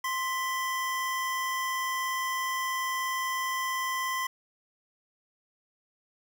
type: tone pair together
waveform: square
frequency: 1046.5 / 1983.5 Hz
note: C6 / B6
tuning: 0 / +7 cents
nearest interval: major seventh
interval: 1107 cents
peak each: -31 / -34 dBFS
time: 0.04-4.27 s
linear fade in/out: 5 ms
effects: none